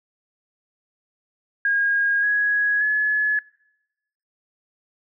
sine tone with pitch steps, 1630 / 1667.1 / 1705.1 Hz, G#6 / G#6 / G#6, -33 / +6 / +45 cents, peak -17 dBFS, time 1.65-3.39 s, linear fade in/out 2 ms, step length 580 ms, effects noise-tail reverb RT60 0.9 s tail -24 dB re dry

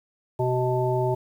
harmonic tone, 126.1 Hz, B2, 36 cents sharp, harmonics 1 / 3 / 5 / 7, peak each -25 / -25 / -28 / -29 dBFS, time 0.39-1.15 s, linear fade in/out 10 ms, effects 9-bit

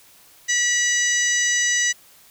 harmonic tone with a mistuned harmonic, 970 Hz, B5, 31 cents flat, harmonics 2 / 3 / 4 / 5 / 6 / 7 / 8, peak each -21 / -29 / -31 / -33 / -21 / -32 / -31 dBFS, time 0.48-1.93 s, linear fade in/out 20 ms, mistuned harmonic 6, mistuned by +49 cents, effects white hiss -51 dBFS RMS until 2.3 s

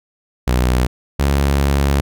sawtooth tone pair in turn, 62.2 / 69.82 Hz, B1 / C#2, +13 / +13 cents, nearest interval major second, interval 200 cents, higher second, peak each -9 dBFS, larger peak neither, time 0.47-0.87 / 1.19-2.01 s, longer second, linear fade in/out 10 ms, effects none

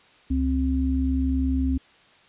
sine tone pair together, 69.6 / 262.8 Hz, C#2 / C4, +8 / +8 cents, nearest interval octave + major seventh, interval 2300 cents, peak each -23 dBFS, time 0.3-1.78 s, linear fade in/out 10 ms, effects white hiss -55 dBFS RMS until 2.28 s + resampled to 8000 Hz

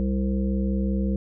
harmonic tone, 65.3 Hz, C2, 3 cents flat, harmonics 1 / 3 / 5 / 7 / 8, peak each -25 / -24 / -34 / -37 / -37 dBFS, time 0-1.16 s, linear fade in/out 0 ms, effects none

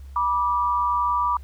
sine tone pair together, 974.8 / 1174.7 Hz, B5 / D6, -23 / 0 cents, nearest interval minor third, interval 323 cents, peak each -22 dBFS, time 0.16-1.37 s, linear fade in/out 2 ms, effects added 68 Hz sine -37 dBFS peak until 1.43 s + pink hiss -59 dBFS RMS until 1.43 s

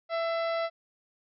harmonic tone with a mistuned harmonic, 664 Hz, E5, 12 cents sharp, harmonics 1 / 2 / 3 / 4 / 5 / 6 / 7 / 8, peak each -28 / -35 / -39 / -47 / -48 / -46 / -50 / -53 dBFS, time 0.09-0.7 s, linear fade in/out 50 ms, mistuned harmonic 3, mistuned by +26 cents, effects none

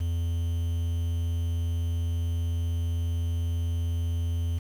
triangle tone with quantisation, 84.3 Hz, E2, 39 cents sharp, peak -23 dBFS, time 0-4.59 s, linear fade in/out 10 ms, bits 8, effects none

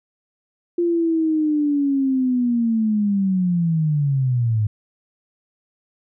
sine linear sweep, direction down, 348.3 to 103.83 Hz, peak -16 dBFS, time 0.78-4.67 s, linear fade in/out 5 ms, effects none

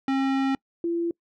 square / sine tone pair in turn, 269.4 / 339.4 Hz, C#4 / F4, -49 / -49 cents, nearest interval major third, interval 400 cents, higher second, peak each -22 / -23 dBFS, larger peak first, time 0.08-0.55 / 0.84-1.11 s, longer first, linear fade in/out 2 ms, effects noise-tail reverb RT60 0.1 s tail -26 dB re dry + low-pass 3000 Hz 12 dB/octave

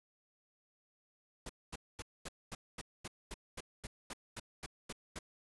pink noise bursts, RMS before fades -44 dBFS, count 15, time 1.46-5.19 s, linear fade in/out 5 ms, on 34 ms, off 230 ms, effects resampled to 24000 Hz

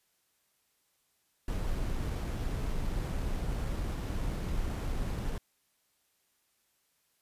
brown noise with sample-and-hold, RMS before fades -33 dBFS, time 1.48-5.38 s, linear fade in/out 2 ms, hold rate 8820 Hz, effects white hiss -74 dBFS RMS until 7.21 s + resampled to 32000 Hz

